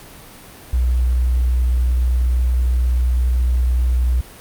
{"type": "tone with tanh clipping", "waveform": "triangle", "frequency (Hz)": 61.74, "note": "B1", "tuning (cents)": 0, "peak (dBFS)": -13, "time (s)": [0.73, 4.21], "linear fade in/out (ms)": 5, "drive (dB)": 3, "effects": ["pink hiss -40 dBFS RMS until 4.4 s", "Opus 48 kbps"]}